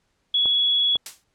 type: tone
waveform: sine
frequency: 3369 Hz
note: G#7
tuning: 24 cents sharp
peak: -17 dBFS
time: 0.34-0.97 s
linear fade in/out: 5 ms
type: clicks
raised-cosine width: 1 ms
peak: -21 dBFS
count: 2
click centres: 0.457 / 0.956 s
type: noise with exponential decay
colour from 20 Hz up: blue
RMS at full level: -25 dBFS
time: 1.06-1.24 s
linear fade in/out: 2 ms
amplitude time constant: 37 ms
effects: pink hiss -70 dBFS RMS until 1.34 s + low-pass 8000 Hz 12 dB/octave